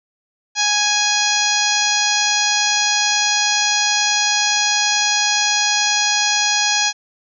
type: harmonic tone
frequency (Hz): 830.6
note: G#5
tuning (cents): 0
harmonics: 1 / 2 / 3 / 4 / 5 / 6 / 7 / 8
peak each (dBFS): -23 / -23 / -23 / -23 / -23 / -23 / -23 / -23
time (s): 0.55-6.93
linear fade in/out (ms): 50
effects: none